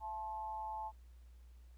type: tone with amplitude modulation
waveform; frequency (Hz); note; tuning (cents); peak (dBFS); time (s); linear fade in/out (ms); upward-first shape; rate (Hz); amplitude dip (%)
sine; 870; A5; -20; -37; 0-0.92; 50; sine; 197; 65
effects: added 60 Hz sine -55 dBFS peak until 1.77 s + pink hiss -75 dBFS RMS until 1.77 s